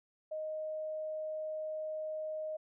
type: tone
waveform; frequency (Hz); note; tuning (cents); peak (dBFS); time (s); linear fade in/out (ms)
sine; 622.3; D#5; 0; -36; 0.31-2.57; 10
effects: none